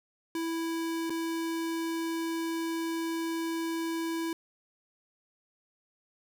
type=tone with dropouts; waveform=square; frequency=329.6 Hz; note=E4; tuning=in tune; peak=-31 dBFS; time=0.35-4.33 s; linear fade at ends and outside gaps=2 ms; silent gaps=1.097-1.103 s; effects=none